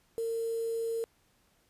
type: tone with quantisation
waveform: sine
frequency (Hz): 456.7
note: A#4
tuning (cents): -36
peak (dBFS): -30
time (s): 0.18-1.04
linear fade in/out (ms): 0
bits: 8
effects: pink hiss -69 dBFS RMS until 1.69 s + resampled to 32000 Hz